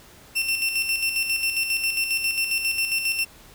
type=tone with tremolo; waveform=sawtooth; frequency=2700 Hz; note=E7; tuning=41 cents sharp; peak=-17 dBFS; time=0.35-3.25 s; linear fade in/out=20 ms; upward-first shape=square; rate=7.4 Hz; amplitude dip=50%; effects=pink hiss -49 dBFS RMS until 3.54 s